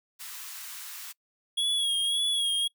white high-pass noise, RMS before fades -41 dBFS, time 0.19-1.13 s, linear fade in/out 20 ms, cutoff 1000 Hz, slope 24 dB/octave
square tone with vibrato, 3322 Hz, G#7, in tune, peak -25 dBFS, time 1.57-2.68 s, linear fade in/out 10 ms, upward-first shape sine, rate 1.8 Hz, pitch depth 48 cents each way
effects noise-tail reverb RT60 0.1 s tail -24 dB re dry

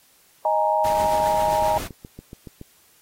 sine chord, D# suspended fourth, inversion none, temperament just, 622.3 / 829.7 / 933.4 Hz, D#5 / G#5 / A#5, 0 / -2 / +2 cents, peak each -22 dBFS, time 0.45-1.78 s, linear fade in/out 2 ms
pink noise with tremolo, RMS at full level -32 dBFS, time 0.84-1.88 s, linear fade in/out 10 ms, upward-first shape triangle, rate 7.5 Hz, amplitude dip 40%
click train, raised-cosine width 3 ms, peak -24 dBFS, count 12, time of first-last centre 1.06-2.614 s, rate 7.08 Hz
effects white hiss -57 dBFS RMS until 3.01 s + AAC 48 kbps

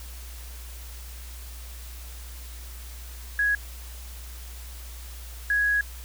sine tone pair in turn, 1664 / 1664 Hz, G#6 / G#6, +3 / +3 cents, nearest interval unison, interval 0 cents, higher neither, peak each -20 dBFS, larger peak neither, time 3.39-3.55 / 5.5-5.81 s, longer second, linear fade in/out 2 ms, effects added 60 Hz sine -38 dBFS peak until 6.04 s + white hiss -46 dBFS RMS until 6.04 s

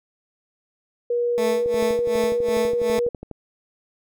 sine tone, 479.6 Hz, A#4, 49 cents sharp, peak -19 dBFS, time 1.1-3.09 s, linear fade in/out 5 ms
15% pulse tone with tremolo, 220 Hz, A3, in tune, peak -16 dBFS, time 1.38-2.99 s, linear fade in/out 0 ms, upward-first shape sine, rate 2.7 Hz, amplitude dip 95%
click train, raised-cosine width 2 ms, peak -21 dBFS, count 21, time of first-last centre 1.66-3.313 s, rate 12.1 Hz
effects none

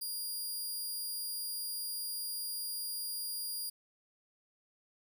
15% pulse tone, 4825 Hz, D8, 46 cents sharp, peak -30 dBFS, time 0.01-3.7 s, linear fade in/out 10 ms, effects none

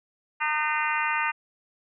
harmonic tone with a mistuned harmonic, 305.1 Hz, D#4, 34 cents flat, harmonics 3 / 4 / 5 / 6 / 7 / 8 / 9, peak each -29 / -30 / -31 / -32 / -32 / -33 / -34 dBFS, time 0.4-1.32 s, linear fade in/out 20 ms, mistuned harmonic 7, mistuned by -62 cents, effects none

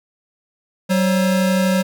square tone pair together, 189.73 / 537 Hz, F#3 / C5, +44 / +45 cents, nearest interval octave + tritone, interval 1801 cents, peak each -16 / -22 dBFS, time 0.89-1.83 s, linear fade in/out 20 ms, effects none

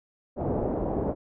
white low-pass noise, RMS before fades -28 dBFS, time 0.36-1.15 s, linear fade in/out 50 ms, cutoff 630 Hz, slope 24 dB/octave, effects none

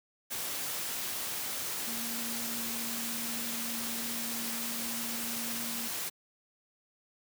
sine tone in noise, 232.6 Hz, A#3, 4 cents flat, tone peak -41 dBFS, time 1.86-5.88 s, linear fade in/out 20 ms, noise white, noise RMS -36 dBFS, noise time 0.3-6.1 s, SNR -8 dB, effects high-pass 100 Hz 12 dB/octave

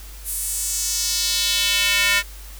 square tone with high-pass filter sweep, 202 Hz, G#3, 48 cents flat, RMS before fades -21 dBFS, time 0.24-2.23 s, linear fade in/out 50 ms, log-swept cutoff 11000 to 1900 Hz, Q 1.9, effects added 50 Hz sine -36 dBFS peak until 2.59 s + white hiss -43 dBFS RMS until 2.59 s

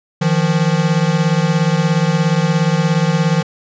square beating tone pair, 155.56 / 172.56 Hz, D#3 / F3, 0 / -20 cents, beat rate 17 Hz, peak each -16 dBFS, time 0.21-3.43 s, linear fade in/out 10 ms, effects resampled to 16000 Hz

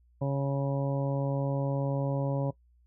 harmonic tone, 138.59 Hz, C#3, in tune, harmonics 1 / 2 / 3 / 4 / 5 / 6 / 7, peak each -28 / -35 / -41 / -33 / -45 / -45 / -43 dBFS, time 0.21-2.51 s, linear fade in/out 10 ms, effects noise-tail reverb RT60 0.1 s tail -19 dB re dry + added 60 Hz sine -60 dBFS peak until 2.86 s

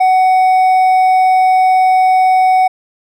triangle tone with hard clipping, 747 Hz, F#5, 16 cents sharp, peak -8 dBFS, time 0-2.68 s, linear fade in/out 10 ms, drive 7 dB, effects none

